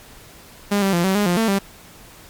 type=tone with pitch steps; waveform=sawtooth; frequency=202.9 / 194.8 / 172.2 / 190.7 / 206.1 / 176 / 225 / 196.9 Hz; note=G#3 / G3 / F3 / G3 / G#3 / F3 / A3 / G3; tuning=-40 / -11 / -24 / -47 / -13 / +14 / +39 / +8 cents; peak=-12 dBFS; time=0.71-1.59 s; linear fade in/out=10 ms; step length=110 ms; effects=pink hiss -44 dBFS RMS until 2.29 s + MP3 96 kbps